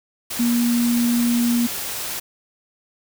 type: tone in noise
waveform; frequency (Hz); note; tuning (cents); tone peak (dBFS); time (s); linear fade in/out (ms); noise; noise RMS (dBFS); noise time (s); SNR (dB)
sine; 238; A#3; +36; -16; 0.39-1.67; 10; white; -28; 0.3-2.2; +9
effects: none